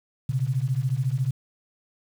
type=beating tone pair; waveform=sine; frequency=123.5 / 137.5 Hz; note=B2 / C#3; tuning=0 / -14 cents; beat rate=14 Hz; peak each=-25 dBFS; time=0.29-1.31 s; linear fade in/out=5 ms; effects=8-bit